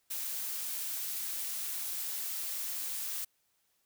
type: noise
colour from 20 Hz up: blue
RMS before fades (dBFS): -37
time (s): 0.1-3.25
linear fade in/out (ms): 10
effects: white hiss -75 dBFS RMS until 3.85 s